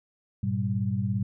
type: tone cluster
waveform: sine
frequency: 102.5 / 120.2 / 194.5 Hz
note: G#2 / B2 / G3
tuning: -22 / -46 / -13 cents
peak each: -29 dBFS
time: 0.43-1.23 s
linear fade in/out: 5 ms
effects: none